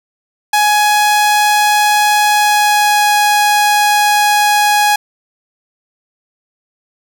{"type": "tone with pitch glide", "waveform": "sawtooth", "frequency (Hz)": [837, 831.7], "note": ["G#5", "G#5"], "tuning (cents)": [13, 2], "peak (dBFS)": -5, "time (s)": [0.53, 4.96], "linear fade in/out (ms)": 5, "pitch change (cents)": -11, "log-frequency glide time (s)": [2.3, 3.12], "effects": []}